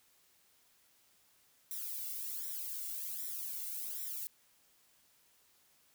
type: noise with flanger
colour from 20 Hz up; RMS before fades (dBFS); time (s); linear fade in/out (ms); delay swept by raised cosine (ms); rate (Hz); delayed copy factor
violet; -41; 1.71-4.27; 0; 0.53 to 1.46; 1.3; +0.9
effects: white hiss -69 dBFS RMS until 5.94 s